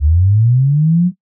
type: linear sweep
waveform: sine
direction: up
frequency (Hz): 68.9 to 184.4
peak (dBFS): -8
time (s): 0-1.12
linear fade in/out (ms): 50
effects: noise-tail reverb RT60 0.1 s tail -17 dB re dry